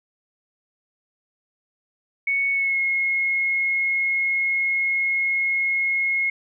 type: tone with pitch glide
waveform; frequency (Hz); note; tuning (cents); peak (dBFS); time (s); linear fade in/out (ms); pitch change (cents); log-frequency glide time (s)
sine; 2217 to 2163; C#7 to C#7; 0 to -43; -19; 2.27-6.3; 5; -43; 2.52-2.79
effects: none